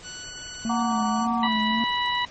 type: tone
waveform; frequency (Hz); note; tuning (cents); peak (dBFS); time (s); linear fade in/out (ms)
5% pulse; 1480; F#6; 0; -22; 0.02-1.28; 50
type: tone with vibrato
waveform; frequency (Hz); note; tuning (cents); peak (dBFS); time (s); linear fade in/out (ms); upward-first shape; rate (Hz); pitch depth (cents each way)
triangle; 223.8; A3; +30; -22; 0.65-1.84; 0; sine; 1.8; 63
type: chord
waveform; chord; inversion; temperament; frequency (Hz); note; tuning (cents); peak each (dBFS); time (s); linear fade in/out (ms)
sine; Gb augmented; none; just; 740 / 925 / 1156.2; Gb5 / Bb5 / D6; 0 / -14 / -27; -28 / -29 / -27; 0.69-1.48; 10
type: harmonic tone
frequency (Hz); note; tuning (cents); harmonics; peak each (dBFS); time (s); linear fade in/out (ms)
979; B5; -15; 1 / 2 / 3 / 4; -25 / -28 / -30 / -31; 1.43-2.25; 2
effects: pink hiss -46 dBFS RMS until 2.3 s + MP3 32 kbps